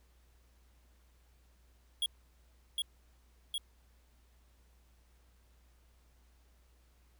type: tone with echo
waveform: square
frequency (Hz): 3322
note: G#7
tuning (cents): 0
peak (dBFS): -30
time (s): 2.02-2.06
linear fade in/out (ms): 2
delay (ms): 760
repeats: 2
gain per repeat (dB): -2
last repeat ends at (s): 3.58
effects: added 60 Hz sine -63 dBFS peak until 7.19 s + pink hiss -72 dBFS RMS until 7.19 s